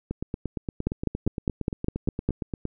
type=two click trains; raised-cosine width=3 ms; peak=-10 / -16 dBFS; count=8 / 23; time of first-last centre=0.87-2.29 / 0.11-2.653 s; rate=4.93 / 8.65 Hz; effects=none